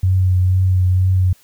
sine tone with vibrato, 92.5 Hz, F#2, in tune, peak -11 dBFS, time 0.03-1.33 s, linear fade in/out 5 ms, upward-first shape triangle, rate 2.1 Hz, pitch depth 25 cents each way, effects white hiss -52 dBFS RMS until 1.43 s

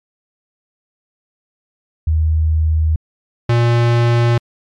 sine / square tone pair in turn, 78.9 / 118.46 Hz, D#2 / A#2, +25 / +28 cents, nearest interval perfect fifth, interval 703 cents, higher second, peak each -11 dBFS, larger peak neither, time 2.07-2.96 / 3.49-4.38 s, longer neither, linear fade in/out 5 ms, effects low-pass 4000 Hz 12 dB/octave + MP3 96 kbps

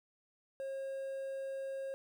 triangle tone with quantisation, 540 Hz, C#5, 45 cents flat, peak -36 dBFS, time 0.6-1.94 s, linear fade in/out 0 ms, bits 11, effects none

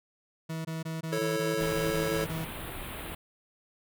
40% pulse tone bursts, 161.4 Hz, E3, 36 cents flat, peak -32 dBFS, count 11, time 0.49-2.45 s, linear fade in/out 10 ms, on 160 ms, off 20 ms
square chord, A major, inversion second, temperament just, 330 / 440 / 550 Hz, E4 / A4 / C#5, +2 / 0 / -14 cents, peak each -36 / -32 / -34 dBFS, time 1.12-2.25 s, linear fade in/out 10 ms
pink band-stop noise, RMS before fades -39 dBFS, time 1.6-3.15 s, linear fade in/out 5 ms, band 3700 to 9100 Hz, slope 48 dB/octave
effects none

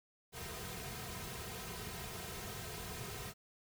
pink noise with comb filter, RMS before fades -45 dBFS, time 0.32-3.34 s, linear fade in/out 50 ms, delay 3.5 ms, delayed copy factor -0.95, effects none

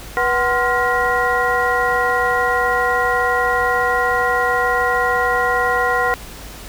sine tone cluster, 487.9 / 748 / 1045 / 1409 / 1907 Hz, B4 / F#5 / C6 / F6 / A#6, -21 / +19 / -2 / +15 / +39 cents, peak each -21 dBFS, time 0.17-6.14 s, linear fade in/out 0 ms, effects added 50 Hz sine -36 dBFS peak until 6.68 s + pink hiss -36 dBFS RMS until 6.68 s

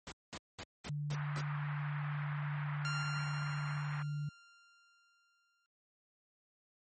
pink noise bursts, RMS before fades -44 dBFS, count 6, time 0.07-1.408 s, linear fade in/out 0 ms, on 48 ms, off 210 ms
sine tone, 146.83 Hz, D3, in tune, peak -35 dBFS, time 0.89-4.29 s, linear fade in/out 5 ms
pink band-pass noise, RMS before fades -47 dBFS, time 1.14-4.03 s, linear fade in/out 10 ms, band 950 to 2000 Hz, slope 24 dB/octave
sawtooth tone with exponential decay, 1391 Hz, F6, 7 cents flat, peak -33 dBFS, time 2.85-5.66 s, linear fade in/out 0 ms, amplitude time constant 610 ms
effects high-pass 80 Hz 12 dB/octave + MP3 32 kbps

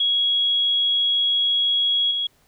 sine tone with level steps, 3322 Hz, G#7, in tune, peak -17 / -21 dBFS, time 0-2.27 s, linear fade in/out 5 ms, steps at 2.11 s, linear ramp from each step 2 ms, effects pink hiss -60 dBFS RMS until 2.47 s

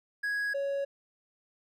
triangle tone pair in turn, 1661.2 / 556.9 Hz, G#6 / C#5, 0 / +8 cents, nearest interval octave + perfect fifth, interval 1892 cents, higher first, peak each -27 dBFS, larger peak neither, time 0.23-0.54 / 0.54-0.85 s, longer neither, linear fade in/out 10 ms, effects none

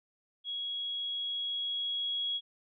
sine tone with level ramp, 3322 Hz, G#7, in tune, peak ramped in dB -34 to -30 dBFS, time 0.44-2.41 s, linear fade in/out 50 ms, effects none

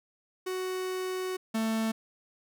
45% pulse tone pair in turn, 371.3 / 222.4 Hz, F#4 / A3, +6 / +19 cents, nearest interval major sixth, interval 887 cents, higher first, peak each -31 / -27 dBFS, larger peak second, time 0.46-1.37 / 1.54-1.92 s, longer first, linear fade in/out 10 ms, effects none

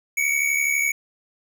square tone pair together, 2217 / 2289 Hz, C#7 / D7, 0 / -45 cents, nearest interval minor second, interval 55 cents, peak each -23 / -23 dBFS, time 0.17-0.92 s, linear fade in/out 5 ms, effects none

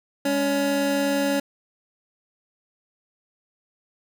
square tone cluster, 204.1 / 281.2 / 561 Hz, G#3 / C#4 / C#5, -30 / +25 / +21 cents, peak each -32 / -24 / -25 dBFS, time 0.25-1.4 s, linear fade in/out 5 ms, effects none

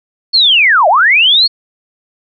sine linear two-way sweep, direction down then up, 4435 to 587.3 to 4435 Hz, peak -5 dBFS, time 0.33-1.48 s, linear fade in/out 20 ms, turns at 0.88 s, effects none

